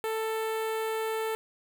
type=tone with notch filter; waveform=sawtooth; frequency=442.3 Hz; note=A4; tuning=9 cents sharp; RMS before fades=-31 dBFS; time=0.04-1.35 s; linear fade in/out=0 ms; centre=5500 Hz; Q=0.94; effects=none